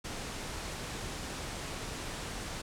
pink low-pass noise, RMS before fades -40 dBFS, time 0.04-2.62 s, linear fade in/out 10 ms, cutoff 9500 Hz, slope 24 dB/octave, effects none

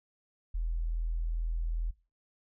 sine tone, 41.2 Hz, E1, in tune, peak -29 dBFS, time 0.54-1.91 s, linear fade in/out 10 ms, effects noise-tail reverb RT60 0.3 s tail -20 dB re dry

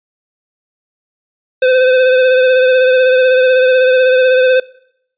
square tone with vibrato, 512 Hz, C5, 38 cents flat, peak -8 dBFS, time 1.62-4.6 s, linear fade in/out 5 ms, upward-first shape triangle, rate 16 Hz, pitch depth 34 cents each way, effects noise-tail reverb RT60 0.7 s tail -22 dB re dry + resampled to 8000 Hz

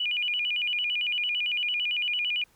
sine tone with vibrato, 2678 Hz, E7, 27 cents sharp, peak -25 dBFS, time 0-2.44 s, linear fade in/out 5 ms, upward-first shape square, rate 8.9 Hz, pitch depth 170 cents each way, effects pink hiss -63 dBFS RMS until 2.55 s

